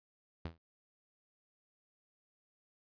sawtooth tone with exponential decay, 82.6 Hz, E2, 4 cents sharp, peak -32 dBFS, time 0.45-0.58 s, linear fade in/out 5 ms, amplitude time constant 28 ms, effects resampled to 11025 Hz

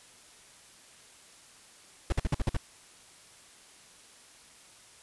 brown noise bursts, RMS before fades -26 dBFS, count 7, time 2.1-2.567 s, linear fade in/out 2 ms, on 23 ms, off 51 ms, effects white hiss -55 dBFS RMS until 5.02 s + resampled to 24000 Hz

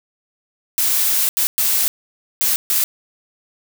blue noise bursts at uneven times, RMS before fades -17 dBFS, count 5, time 0.78-1.29 / 1.37-1.47 / 1.58-1.88 / 2.41-2.56 / 2.7-2.84 s, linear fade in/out 0 ms, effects none

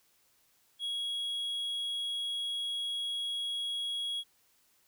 triangle tone, 3320 Hz, G#7, 1 cent flat, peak -31 dBFS, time 0.79-4.24 s, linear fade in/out 50 ms, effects white hiss -69 dBFS RMS until 4.87 s

